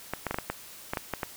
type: clicks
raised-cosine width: 0.5 ms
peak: -14 dBFS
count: 10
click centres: 0.136 / 0.267 / 0.31 / 0.344 / 0.386 / 0.5 / 0.935 / 0.972 / 1.137 / 1.232 s
effects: white hiss -47 dBFS RMS until 1.36 s